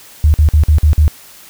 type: tone bursts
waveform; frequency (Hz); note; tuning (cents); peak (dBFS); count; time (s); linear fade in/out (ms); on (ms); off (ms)
sine; 75.9; D#2; -42; -5; 6; 0.24-1.08; 0; 100; 48
effects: white hiss -39 dBFS RMS until 1.49 s